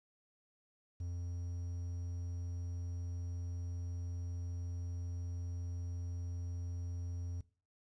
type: tone with quantisation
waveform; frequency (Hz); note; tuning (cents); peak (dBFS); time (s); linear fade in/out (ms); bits
triangle; 87.31; F2; 0; -36; 1-7.41; 5; 11
effects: noise-tail reverb RT60 0.4 s tail -19 dB re dry + resampled to 22050 Hz